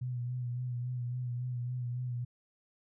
sine tone with vibrato, 123.47 Hz, B2, in tune, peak -33 dBFS, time 0.01-2.25 s, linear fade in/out 10 ms, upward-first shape sine, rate 3.6 Hz, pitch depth 37 cents each way, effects none

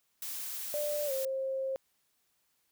blue noise, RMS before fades -39 dBFS, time 0.22-1.25 s, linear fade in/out 2 ms
sine tone with pitch glide, 591 to 532.6 Hz, D5 to C5, +11 to +31 cents, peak -31 dBFS, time 0.74-1.76 s, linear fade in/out 0 ms, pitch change -180 cents, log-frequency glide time 1.06-1.12 s
effects white hiss -75 dBFS RMS until 2.71 s

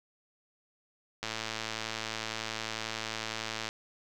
click train, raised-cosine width 0.2 ms, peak -17 dBFS, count 274, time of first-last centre 1.23-3.689 s, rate 111 Hz, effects none

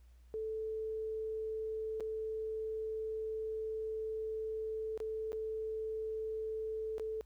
sine tone with dropouts, 438.6 Hz, A4, 6 cents flat, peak -36 dBFS, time 0.34-7.21 s, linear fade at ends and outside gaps 0 ms, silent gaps 2-2.006 / 4.976-5.002 / 5.32-5.33 / 6.982-6.997 s, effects added 60 Hz sine -57 dBFS peak until 7.25 s + pink hiss -75 dBFS RMS until 7.25 s

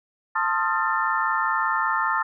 sine tone cluster, 889 / 1053 / 1250 / 1375 / 1782 Hz, A5 / C6 / D#6 / F6 / A6, +18 / +11 / +8 / -27 / +22 cents, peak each -27 dBFS, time 0.35-2.23 s, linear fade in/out 10 ms, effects none

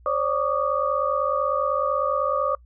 sine tone cluster, 532 / 582 / 1146 / 1222 Hz, C5 / D5 / D6 / D#6, +29 / -16 / -43 / -32 cents, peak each -26 dBFS, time 0.06-2.55 s, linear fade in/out 2 ms, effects noise-tail reverb RT60 0.1 s tail -26 dB re dry + added 60 Hz sine -48 dBFS peak until 2.65 s

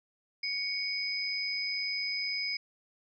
sine tone pair together, 2231 / 5011 Hz, C#7 / D#8, +11 / +11 cents, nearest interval octave + major second, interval 1400 cents, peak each -34 / -33 dBFS, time 0.43-2.57 s, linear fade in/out 5 ms, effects none

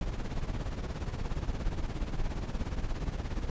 brown noise with tremolo, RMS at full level -30 dBFS, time 0.01-3.5 s, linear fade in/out 2 ms, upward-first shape triangle, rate 17 Hz, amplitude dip 75%, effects resampled to 16000 Hz

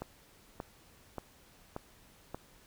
click train, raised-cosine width 1 ms, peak -24 dBFS, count 5, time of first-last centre 0.02-2.346 s, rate 1.72 Hz, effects pink hiss -61 dBFS RMS until 2.66 s

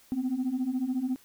sine beating tone pair, 247.1 / 261.1 Hz, B3 / C4, +1 / -3 cents, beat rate 14 Hz, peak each -30 / -27 dBFS, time 0.12-1.16 s, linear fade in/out 0 ms, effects tanh soft clip ceiling -23 dBFS + white hiss -59 dBFS RMS until 1.24 s

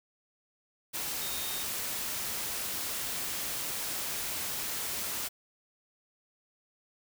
sine tone in noise, 3700 Hz, A#7, 14 cents flat, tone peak -42 dBFS, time 1.2-1.64 s, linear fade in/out 20 ms, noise white, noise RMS -35 dBFS, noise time 0.93-5.29 s, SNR -10 dB, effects none

